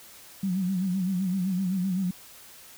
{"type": "tone with vibrato", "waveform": "sine", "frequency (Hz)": 186.5, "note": "F#3", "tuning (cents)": 14, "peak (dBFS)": -24, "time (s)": [0.43, 2.11], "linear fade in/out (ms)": 5, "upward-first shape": "sine", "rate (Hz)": 7.8, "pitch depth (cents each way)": 88, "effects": ["white hiss -49 dBFS RMS until 2.77 s"]}